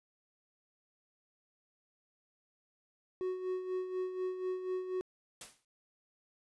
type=tone with tremolo; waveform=triangle; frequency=369.8 Hz; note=F#4; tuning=1 cent flat; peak=-30 dBFS; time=3.21-5.01 s; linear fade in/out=0 ms; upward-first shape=sine; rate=4.1 Hz; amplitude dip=60%
type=noise with exponential decay; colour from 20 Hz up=white; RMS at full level=-43 dBFS; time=5.41-5.65 s; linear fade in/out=2 ms; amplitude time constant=51 ms
effects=resampled to 24000 Hz